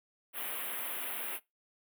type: band-stop noise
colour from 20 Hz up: white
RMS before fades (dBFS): -38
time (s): 0.33-1.4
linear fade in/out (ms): 50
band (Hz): 3300 to 10000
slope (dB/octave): 48
effects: noise-tail reverb RT60 0.2 s tail -21 dB re dry + high-pass 300 Hz 12 dB/octave